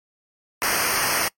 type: noise with comb filter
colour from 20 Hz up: pink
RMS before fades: -22 dBFS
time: 0.62-1.28 s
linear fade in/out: 0 ms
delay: 0.27 ms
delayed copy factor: -0.95
effects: noise-tail reverb RT60 0.1 s tail -23 dB re dry + MP3 64 kbps